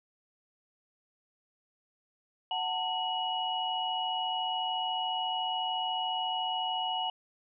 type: tone cluster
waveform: sine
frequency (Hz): 741 / 895 / 2910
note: F#5 / A5 / F#7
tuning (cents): +2 / +29 / -29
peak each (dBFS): -34 / -35 / -33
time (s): 2.51-7.1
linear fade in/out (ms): 2
effects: none